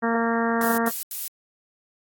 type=harmonic tone; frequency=230.5 Hz; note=A#3; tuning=19 cents flat; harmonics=1 / 2 / 3 / 4 / 5 / 6 / 7 / 8; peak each=-24 / -27 / -29 / -30 / -31 / -32 / -32 / -33 dBFS; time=0.02-0.9 s; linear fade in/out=20 ms
type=noise bursts; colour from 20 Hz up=violet; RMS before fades=-29 dBFS; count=3; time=0.61-1.28 s; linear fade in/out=2 ms; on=170 ms; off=80 ms
effects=AAC 64 kbps

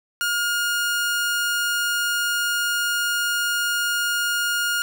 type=tone; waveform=sawtooth; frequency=1425 Hz; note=F6; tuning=34 cents sharp; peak=-17 dBFS; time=0.21-4.82 s; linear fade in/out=0 ms; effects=none

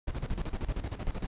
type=noise with tremolo; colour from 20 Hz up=brown; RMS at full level=-31 dBFS; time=0.07-1.27 s; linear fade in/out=10 ms; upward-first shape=square; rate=13 Hz; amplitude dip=75%; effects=resampled to 8000 Hz

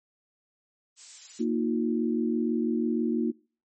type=noise; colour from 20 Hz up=violet; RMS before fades=-37 dBFS; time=0.96-1.45 s; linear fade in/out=50 ms
type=chord; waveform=sine; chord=Bb suspended fourth; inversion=none; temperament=equal with one note detuned; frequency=233.1 / 311.1 / 357.2 Hz; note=Bb3 / Eb4 / F4; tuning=0 / 0 / +39 cents; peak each=-26 / -30 / -30 dBFS; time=1.39-3.32 s; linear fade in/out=20 ms
effects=noise-tail reverb RT60 0.4 s tail -25 dB re dry + MP3 32 kbps

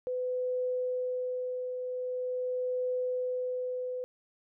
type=tone with tremolo; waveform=sine; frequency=503 Hz; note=B4; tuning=32 cents sharp; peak=-28 dBFS; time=0.07-4.04 s; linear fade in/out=0 ms; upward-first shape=triangle; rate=0.44 Hz; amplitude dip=45%; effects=none

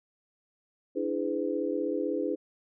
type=chord; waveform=sine; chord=E dominant seventh; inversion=third; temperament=equal with one note detuned; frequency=293.7 / 329.6 / 415.3 / 504.8 Hz; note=D4 / E4 / G#4 / B4; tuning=0 / 0 / 0 / +38 cents; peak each=-33 dBFS; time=0.95-2.36 s; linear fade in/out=20 ms; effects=none

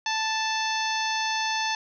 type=harmonic tone; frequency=880 Hz; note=A5; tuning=in tune; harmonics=1 / 2 / 3 / 4 / 5 / 6 / 7; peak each=-28 / -31 / -33 / -34 / -35 / -36 / -36 dBFS; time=0.06-1.75 s; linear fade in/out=2 ms; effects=none

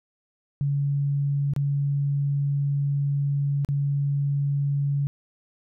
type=tone with dropouts; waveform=sine; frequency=141.5 Hz; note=C#3; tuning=36 cents sharp; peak=-21 dBFS; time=0.61-5.07 s; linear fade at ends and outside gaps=0 ms; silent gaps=1.536-1.563 / 3.648-3.688 s; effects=none

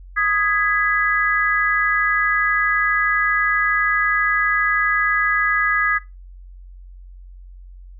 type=chord; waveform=sine; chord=G# minor; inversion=second; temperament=just; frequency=1245.9 / 1661.2 / 1993.5 Hz; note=D#6 / G#6 / B6; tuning=+2 / 0 / +16 cents; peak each=-21 / -18 / -22 dBFS; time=0.16-5.99 s; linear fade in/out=20 ms; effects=noise-tail reverb RT60 0.2 s tail -17 dB re dry + added 45 Hz sine -37 dBFS peak until 7.99 s

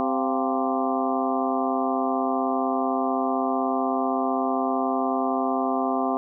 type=harmonic tone with a mistuned harmonic; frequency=130.81 Hz; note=C3; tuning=in tune; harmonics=2 / 3 / 4 / 5 / 6 / 7 / 8 / 9; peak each=-26 / -31 / -34 / -27 / -30 / -37 / -31 / -33 dBFS; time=0-6.17 s; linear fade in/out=0 ms; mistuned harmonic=5; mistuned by=+90 cents; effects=none

